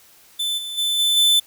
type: tone with level steps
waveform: 45% pulse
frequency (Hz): 3520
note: A7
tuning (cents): 0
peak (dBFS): -21 / -28 / -19 / -16 / -13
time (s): 0.39-1.4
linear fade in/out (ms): 10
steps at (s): 0.57 / 0.77 / 0.98 / 1.16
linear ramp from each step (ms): 20
effects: white hiss -51 dBFS RMS until 1.46 s